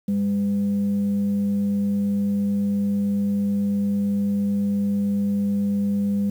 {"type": "tone with frequency modulation", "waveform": "sine", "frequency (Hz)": 201.5, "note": "G3", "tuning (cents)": 48, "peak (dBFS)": -19, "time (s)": [0.08, 6.3], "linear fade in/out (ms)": 5, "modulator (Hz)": 300, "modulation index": 0.23, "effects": ["8-bit"]}